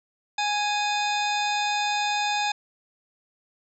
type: harmonic tone with a mistuned harmonic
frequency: 830.6 Hz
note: G#5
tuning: in tune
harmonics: 1 / 2 / 3 / 4 / 5 / 6 / 8 / 9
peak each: -25 / -33 / -30 / -32 / -37 / -37 / -39 / -42 dBFS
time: 0.38-2.52 s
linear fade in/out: 5 ms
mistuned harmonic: 4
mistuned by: +140 cents
effects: none